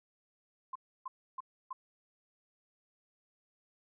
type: tone bursts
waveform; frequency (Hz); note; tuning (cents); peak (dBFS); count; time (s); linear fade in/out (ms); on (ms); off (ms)
sine; 1043; C6; -6; -37; 4; 0.73-1.73; 5; 25; 300
effects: none